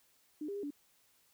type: tone with pitch steps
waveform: sine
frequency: 301.9 / 401.5 / 405.7 / 288.5 Hz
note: D4 / G4 / G#4 / D4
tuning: +48 / +41 / -41 / -31 cents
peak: -37 dBFS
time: 0.41-0.706 s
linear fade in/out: 5 ms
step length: 74 ms
effects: white hiss -70 dBFS RMS until 1.33 s